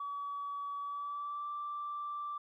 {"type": "tone with pitch glide", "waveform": "sine", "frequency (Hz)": [1139, 1172.4], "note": ["C#6", "D6"], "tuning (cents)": [47, -3], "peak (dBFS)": -36, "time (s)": [0, 2.38], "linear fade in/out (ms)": 5, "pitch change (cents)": 50, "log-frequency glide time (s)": [0.79, 1.5], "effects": ["tanh soft clip ceiling -32 dBFS", "13-bit"]}